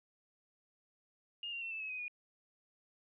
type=tone with pitch steps; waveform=sine; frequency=2835 / 2767 / 2701 / 2636 / 2573 / 2511 / 2451 Hz; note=F7 / F7 / E7 / E7 / E7 / D#7 / D#7; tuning=+25 / -17 / +42 / -1 / -43 / +15 / -27 cents; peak=-39 dBFS; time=1.43-2.081 s; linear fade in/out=2 ms; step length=93 ms; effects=none